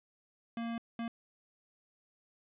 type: tone bursts at uneven times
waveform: square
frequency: 231.7 Hz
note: A#3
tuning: 10 cents flat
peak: -36 dBFS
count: 2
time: 0.57-0.78 / 0.99-1.08 s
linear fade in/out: 2 ms
effects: resampled to 8000 Hz + 12-bit